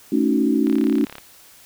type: chord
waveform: sine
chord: D# half-diminished seventh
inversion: second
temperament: equal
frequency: 220 / 277.2 / 311.1 / 370 Hz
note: A3 / C#4 / D#4 / F#4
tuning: 0 / 0 / 0 / 0 cents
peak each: -21 / -19 / -21 / -25 dBFS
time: 0.12-1.05 s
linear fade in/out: 5 ms
type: click train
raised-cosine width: 0.3 ms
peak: -19 dBFS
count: 19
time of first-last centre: 0.67-1.183 s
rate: 35.1 Hz
effects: white hiss -48 dBFS RMS until 1.65 s